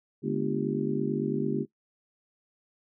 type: harmonic tone with a mistuned harmonic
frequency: 49 Hz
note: G1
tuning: in tune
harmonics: 3 / 4 / 5 / 6 / 7 / 8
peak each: -33 / -33 / -33 / -33 / -33 / -33 dBFS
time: 0.22-1.66 s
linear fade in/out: 50 ms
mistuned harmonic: 4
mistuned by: +130 cents
effects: noise-tail reverb RT60 0.1 s tail -17 dB re dry